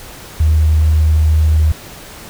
triangle tone, 77.78 Hz, D#2, in tune, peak -4 dBFS, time 0.4-1.72 s, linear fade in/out 5 ms, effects tanh soft clip ceiling -6 dBFS + pink hiss -34 dBFS RMS until 2.29 s

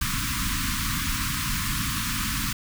pink band-stop noise, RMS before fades -27 dBFS, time 0.01-2.53 s, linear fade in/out 5 ms, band 300 to 1000 Hz, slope 96 dB/octave, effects none

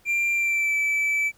triangle tone with pitch glide, 2376 to 2312 Hz, D7 to D7, +20 to -28 cents, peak -19 dBFS, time 0.05-1.32 s, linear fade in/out 50 ms, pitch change -48 cents, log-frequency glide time 0.32-0.76 s, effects pink hiss -59 dBFS RMS until 1.37 s

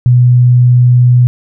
sine tone, 123.47 Hz, B2, in tune, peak -3 dBFS, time 0.06-1.27 s, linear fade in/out 0 ms, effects none

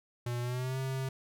square tone with pitch glide, 120.9 to 132.61 Hz, B2 to C3, -36 to +24 cents, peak -33 dBFS, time 0.26-1.09 s, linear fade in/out 5 ms, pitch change +160 cents, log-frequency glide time 0.41-0.78 s, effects none

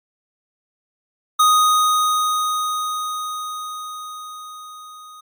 square tone with level ramp, 1244.5 Hz, D#6, in tune, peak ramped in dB -11 to -39 dBFS, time 1.39-5.21 s, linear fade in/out 10 ms, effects MP3 96 kbps

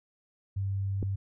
sine tone, 97.9 Hz, G2, 2 cents flat, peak -28 dBFS, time 0.56-1.16 s, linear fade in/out 10 ms
click, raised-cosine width 3 ms, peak -20 dBFS, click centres 1.028 s
effects none

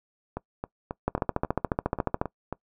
two click trains, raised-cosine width 1 ms, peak -10 / -17 dBFS, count 17 / 9, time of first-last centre 1.08-2.215 / 0.37-2.526 s, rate 14.1 / 3.71 Hz, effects noise-tail reverb RT60 0.1 s tail -22 dB re dry

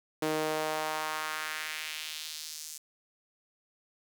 sawtooth tone with high-pass filter sweep, 155.4 Hz, D#3, 2 cents flat, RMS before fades -35 dBFS, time 0.22-2.78 s, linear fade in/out 5 ms, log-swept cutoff 360 to 6900 Hz, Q 1.6, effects 9-bit

